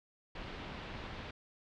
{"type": "low-pass noise", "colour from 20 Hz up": "pink", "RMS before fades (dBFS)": -45, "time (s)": [0.35, 1.31], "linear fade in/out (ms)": 5, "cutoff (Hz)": 3800, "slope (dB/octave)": 24, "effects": []}